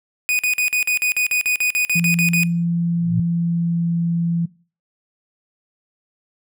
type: tone bursts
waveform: 45% pulse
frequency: 2481 Hz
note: D#7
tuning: 6 cents flat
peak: -16 dBFS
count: 15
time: 0.29-2.434 s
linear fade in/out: 0 ms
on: 100 ms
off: 46 ms
type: tone with pitch glide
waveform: sine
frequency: 170.4 to 169.22 Hz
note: F3 to E3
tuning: -42 to +46 cents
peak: -17 dBFS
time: 1.95-4.46 s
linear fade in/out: 10 ms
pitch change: -12 cents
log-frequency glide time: 2.81-3.95 s
type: tone with exponential growth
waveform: sine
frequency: 116.54 Hz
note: A#2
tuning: in tune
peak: -15 dBFS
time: 2.91-3.2 s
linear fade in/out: 5 ms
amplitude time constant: 63 ms
effects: noise-tail reverb RT60 0.4 s tail -21 dB re dry